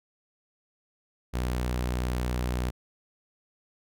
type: tone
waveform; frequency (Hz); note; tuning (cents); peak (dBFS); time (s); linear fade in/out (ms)
sawtooth; 61.6; B1; -4; -23; 1.33-2.71; 20
effects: none